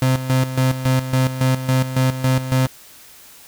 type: tone with tremolo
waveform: 35% pulse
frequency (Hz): 130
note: C3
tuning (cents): -11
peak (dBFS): -12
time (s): 0.02-2.67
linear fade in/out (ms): 2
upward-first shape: square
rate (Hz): 3.6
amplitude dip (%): 70
effects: white hiss -44 dBFS RMS until 3.47 s